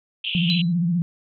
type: band-pass noise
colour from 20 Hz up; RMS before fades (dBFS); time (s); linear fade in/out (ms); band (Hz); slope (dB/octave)
white; -27; 0.24-0.62; 5; 2600 to 3300; 96
type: tone with vibrato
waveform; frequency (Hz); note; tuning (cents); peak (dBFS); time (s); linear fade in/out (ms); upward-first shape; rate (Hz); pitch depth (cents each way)
sine; 172.3; F3; -23; -18; 0.35-1.02; 0; sine; 15; 88
type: tone with exponential decay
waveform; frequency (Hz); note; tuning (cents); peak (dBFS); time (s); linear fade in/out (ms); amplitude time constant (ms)
sine; 3988; B7; +16; -19; 0.5-0.73; 0; 49
effects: none